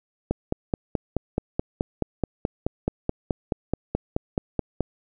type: click train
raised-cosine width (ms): 2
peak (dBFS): -9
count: 22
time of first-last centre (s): 0.31-4.807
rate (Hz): 4.67
effects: none